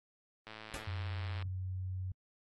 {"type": "click train", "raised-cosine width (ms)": 0.3, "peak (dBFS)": -31, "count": 105, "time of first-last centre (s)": [0.47, 1.424], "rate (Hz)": 109}
{"type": "noise with exponential decay", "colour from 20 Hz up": "pink", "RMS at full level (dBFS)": -39, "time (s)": [0.74, 0.88], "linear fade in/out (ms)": 0, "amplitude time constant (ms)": 30}
{"type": "tone", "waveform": "sine", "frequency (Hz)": 92.9, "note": "F#2", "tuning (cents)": 7, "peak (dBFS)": -36, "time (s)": [0.87, 2.12], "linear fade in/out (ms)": 5}
{"effects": ["AAC 32 kbps"]}